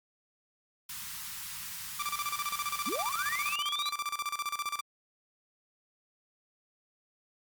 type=band-stop noise; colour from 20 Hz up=white; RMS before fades=-41 dBFS; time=0.89-3.56 s; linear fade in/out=5 ms; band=200 to 920 Hz; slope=48 dB/octave
type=tone with tremolo; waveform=sawtooth; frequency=1174.7 Hz; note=D6; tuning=in tune; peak=-27 dBFS; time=1.99-4.81 s; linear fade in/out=10 ms; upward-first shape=square; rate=15 Hz; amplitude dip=80%
type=linear sweep; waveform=sine; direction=up; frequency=172.7 to 4090 Hz; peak=-33 dBFS; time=2.86-3.91 s; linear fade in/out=20 ms
effects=Opus 48 kbps